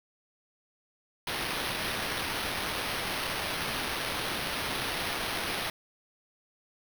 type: noise with sample-and-hold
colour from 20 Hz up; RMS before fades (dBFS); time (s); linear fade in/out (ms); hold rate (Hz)
violet; -33; 1.27-5.7; 2; 7350
effects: none